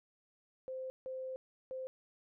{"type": "tone bursts at uneven times", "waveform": "sine", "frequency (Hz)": 520, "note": "C5", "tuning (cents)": -11, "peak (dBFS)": -39, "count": 3, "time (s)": [[0.68, 0.9], [1.06, 1.36], [1.71, 1.87]], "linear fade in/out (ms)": 0, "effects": []}